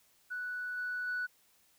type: tone with level steps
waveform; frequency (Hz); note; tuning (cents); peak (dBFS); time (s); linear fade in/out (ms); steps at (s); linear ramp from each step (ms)
sine; 1480; F#6; 0; -35 / -33 / -31; 0.3-1.27; 20; 0.77 / 1.07; 10
effects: tanh soft clip ceiling -30 dBFS + white hiss -68 dBFS RMS until 1.78 s